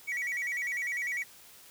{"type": "tone with vibrato", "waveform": "triangle", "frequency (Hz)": 2093, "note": "C7", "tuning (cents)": 0, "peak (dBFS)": -29, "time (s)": [0.07, 1.24], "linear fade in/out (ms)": 20, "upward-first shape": "square", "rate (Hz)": 10, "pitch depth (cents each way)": 130, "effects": ["white hiss -54 dBFS RMS until 1.7 s"]}